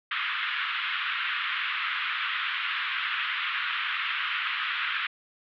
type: band-pass noise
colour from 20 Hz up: pink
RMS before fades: -30 dBFS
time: 0.11-5.07 s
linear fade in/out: 5 ms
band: 1200 to 3400 Hz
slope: 48 dB/octave
effects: none